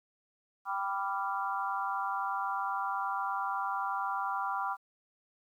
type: chord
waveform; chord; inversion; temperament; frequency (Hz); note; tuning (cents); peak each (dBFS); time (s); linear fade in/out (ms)
sine; G dominant seventh; none; equal with one note detuned; 784 / 987.8 / 1174.7 / 1384.1; G5 / B5 / D6 / F6; 0 / 0 / 0 / -16; -36 / -36 / -36 / -38; 0.65-4.77; 50
effects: 11-bit